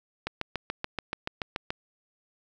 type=click train; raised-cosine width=0.3 ms; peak=-14 dBFS; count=11; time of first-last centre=0.27-1.705 s; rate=6.97 Hz; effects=none